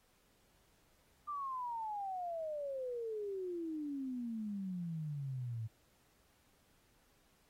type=exponential sweep; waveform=sine; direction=down; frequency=1201 to 108.7 Hz; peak=-38 dBFS; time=1.27-5.68 s; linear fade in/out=20 ms; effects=pink hiss -72 dBFS RMS until 7.49 s + AAC 48 kbps